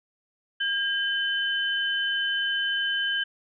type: tone pair together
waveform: sine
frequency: 1613 / 3045 Hz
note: G6 / F#7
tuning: +49 / +49 cents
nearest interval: major seventh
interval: 1100 cents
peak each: -26 / -27 dBFS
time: 0.6-3.24 s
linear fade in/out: 10 ms
effects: none